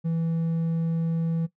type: tone with hard clipping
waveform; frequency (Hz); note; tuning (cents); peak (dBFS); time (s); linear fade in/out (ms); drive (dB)
sine; 164.81; E3; 0; -24; 0.04-1.47; 20; 3
effects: noise-tail reverb RT60 0.1 s tail -17 dB re dry